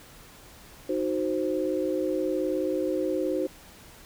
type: chord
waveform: sine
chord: C diminished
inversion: first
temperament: equal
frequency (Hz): 311.1 / 370 / 523.3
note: Eb4 / Gb4 / C5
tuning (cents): 0 / 0 / 0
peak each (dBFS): -29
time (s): 0.89-3.47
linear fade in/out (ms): 5
effects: pink hiss -50 dBFS RMS until 4.05 s